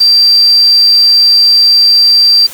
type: tone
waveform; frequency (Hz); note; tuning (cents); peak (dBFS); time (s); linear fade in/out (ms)
sine; 4702; D8; +1; -3; 0-2.47; 10
effects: white hiss -29 dBFS RMS until 2.53 s